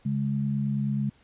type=tone pair together; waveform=sine; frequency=138.32 / 207.7 Hz; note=C#3 / G#3; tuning=-3 / 0 cents; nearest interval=perfect fifth; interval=703 cents; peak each=-27 dBFS; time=0.05-1.1 s; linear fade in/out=10 ms; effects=pink hiss -61 dBFS RMS until 1.23 s + resampled to 8000 Hz